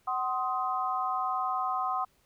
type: chord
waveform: sine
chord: C diminished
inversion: second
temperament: just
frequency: 753.5 / 1046.5 / 1255.8 Hz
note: Gb5 / C6 / Eb6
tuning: +31 / 0 / +16 cents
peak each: -32 dBFS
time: 0.07-2.05 s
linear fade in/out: 10 ms
effects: pink hiss -68 dBFS RMS until 2.25 s